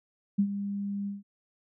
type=tone with ADSR envelope; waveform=sine; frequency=200.7 Hz; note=G3; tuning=41 cents sharp; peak=-19 dBFS; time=0.38-1.23 s; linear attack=14 ms; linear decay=73 ms; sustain=-11 dB; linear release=160 ms; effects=none